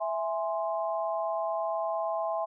sine chord, E augmented, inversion none, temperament equal, 659.3 / 830.6 / 1046.5 Hz, E5 / G#5 / B#5, 0 / 0 / 0 cents, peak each -30 / -34 / -35 dBFS, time 0-2.46 s, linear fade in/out 20 ms, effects none

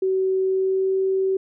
sine tone with pitch glide, 378.8 to 382.3 Hz, F#4 to G4, +41 to -43 cents, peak -18 dBFS, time 0.02-1.37 s, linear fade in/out 5 ms, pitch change +16 cents, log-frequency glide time 0.4-0.97 s, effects none

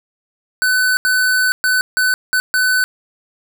square tone bursts at uneven times, 1506 Hz, F#6, 30 cents sharp, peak -13 dBFS, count 6, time 0.62-0.97 / 1.05-1.52 / 1.64-1.81 / 1.97-2.14 / 2.33-2.4 / 2.54-2.84 s, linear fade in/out 0 ms, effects none

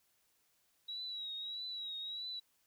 sine tone with vibrato, 3865 Hz, B7, 38 cents flat, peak -40 dBFS, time 0.88-2.4 s, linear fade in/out 10 ms, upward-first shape triangle, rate 1.6 Hz, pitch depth 66 cents each way, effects white hiss -75 dBFS RMS until 2.66 s

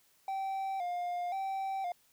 triangle tone with vibrato, 740 Hz, F#5, in tune, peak -31 dBFS, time 0.28-1.92 s, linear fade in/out 2 ms, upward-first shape square, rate 0.96 Hz, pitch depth 79 cents each way, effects white hiss -68 dBFS RMS until 2.12 s

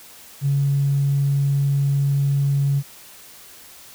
triangle tone with tanh clipping, 140 Hz, C#3, 18 cents sharp, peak -16 dBFS, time 0.41-2.83 s, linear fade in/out 50 ms, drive 4 dB, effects white hiss -44 dBFS RMS until 3.94 s

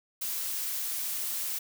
blue noise, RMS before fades -33 dBFS, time 0.21-1.59 s, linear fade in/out 10 ms, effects none

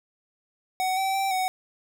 square tone with pitch steps, 748 / 770 / 778 / 747 Hz, F#5 / G5 / G5 / F#5, +19 / -31 / -13 / +16 cents, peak -24 dBFS, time 0.8-1.48 s, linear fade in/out 0 ms, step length 170 ms, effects none

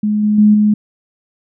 sine tone with level steps, 210.5 Hz, G#3, 24 cents sharp, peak -12 / -10 / -5 / -8 dBFS, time 0.03-0.74 s, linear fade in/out 5 ms, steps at 0.23 / 0.38 / 0.54 s, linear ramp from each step 5 ms, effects none

